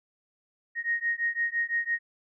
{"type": "beating tone pair", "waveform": "sine", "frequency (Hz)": [1864.7, 1870.6], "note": ["A#6", "A#6"], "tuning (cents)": [0, 6], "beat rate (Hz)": 5.9, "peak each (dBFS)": -29, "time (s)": [0.75, 1.99], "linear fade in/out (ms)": 50, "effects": []}